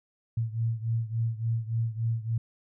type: beating tone pair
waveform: sine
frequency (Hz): 113.1 / 116.6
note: A2 / A#2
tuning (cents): +48 / +1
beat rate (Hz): 3.5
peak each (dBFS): -28 / -31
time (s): 0.37-2.38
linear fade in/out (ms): 5
effects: none

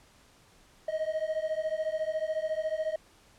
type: beating tone pair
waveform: triangle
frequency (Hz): 622 / 636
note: D#5 / D#5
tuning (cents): -1 / +38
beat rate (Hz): 14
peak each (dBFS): -30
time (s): 0.88-2.96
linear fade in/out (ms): 5
effects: pink hiss -60 dBFS RMS until 3.38 s + low-pass 10000 Hz 12 dB/octave

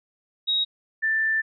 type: tone pair in turn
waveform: sine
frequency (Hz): 3791 / 1772.1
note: A#7 / A6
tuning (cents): +28 / +12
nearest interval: octave + minor second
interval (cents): 1316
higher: first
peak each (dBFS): -20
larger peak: neither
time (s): 0.47-0.65 / 1.02-1.42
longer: second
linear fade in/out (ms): 20
effects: none

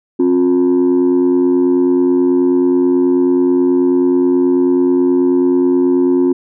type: tone pair together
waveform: sine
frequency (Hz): 267.7 / 357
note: C4 / F4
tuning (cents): +40 / +38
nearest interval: perfect fourth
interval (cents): 498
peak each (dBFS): -10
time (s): 0.19-6.33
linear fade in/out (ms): 10
effects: tanh soft clip ceiling -6 dBFS

